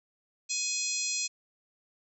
harmonic tone, 840 Hz, G#5, 19 cents sharp, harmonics 3 / 4 / 5 / 6 / 7 / 8 / 9, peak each -37 / -43 / -36 / -40 / -35 / -37 / -36 dBFS, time 0.49-1.28 s, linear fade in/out 20 ms, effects none

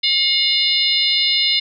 harmonic tone with a mistuned harmonic, 719 Hz, F#5, 50 cents flat, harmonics 3 / 4 / 5 / 6 / 7, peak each -23 / -22 / -18 / -19 / -24 dBFS, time 0.03-1.6 s, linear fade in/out 10 ms, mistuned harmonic 6, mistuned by -75 cents, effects none

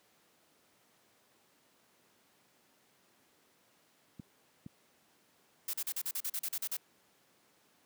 clicks, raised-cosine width 5 ms, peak -26 dBFS, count 2, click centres 4.197 / 4.663 s
blue noise bursts, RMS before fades -36 dBFS, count 12, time 5.68-6.769 s, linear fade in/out 5 ms, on 55 ms, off 39 ms
effects pink hiss -68 dBFS RMS until 7.85 s + high-pass 200 Hz 12 dB/octave

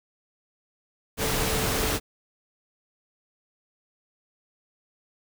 sine tone in noise, 440.8 Hz, A4, 3 cents sharp, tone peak -33 dBFS, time 1.17-2 s, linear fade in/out 50 ms, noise pink, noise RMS -26 dBFS, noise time 1.17-2 s, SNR -10 dB, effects none

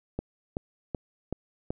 click train, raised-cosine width 2 ms, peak -17 dBFS, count 5, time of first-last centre 0.19-1.705 s, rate 2.64 Hz, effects none

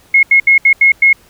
sine tone bursts at uneven times, 2165 Hz, C#7, 41 cents flat, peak -4 dBFS, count 6, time 0.14-0.23 / 0.31-0.4 / 0.47-0.58 / 0.65-0.73 / 0.81-0.92 / 1.02-1.13 s, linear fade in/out 5 ms, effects pink hiss -47 dBFS RMS until 1.29 s

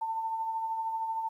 sine tone with tremolo, 896 Hz, A5, 31 cents sharp, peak -28 dBFS, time 0.01-1.29 s, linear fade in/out 10 ms, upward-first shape triangle, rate 13 Hz, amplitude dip 45%, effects 11-bit

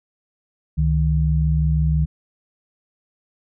sine tone pair together, 68.9 / 154.92 Hz, C#2 / D#3, -10 / -7 cents, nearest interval octave + major second, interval 1403 cents, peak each -18 dBFS, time 0.77-2.06 s, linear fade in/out 20 ms, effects none

